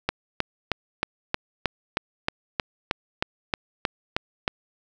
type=click train; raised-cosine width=0.3 ms; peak=-6 dBFS; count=15; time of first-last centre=0.09-4.479 s; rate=3.19 Hz; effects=none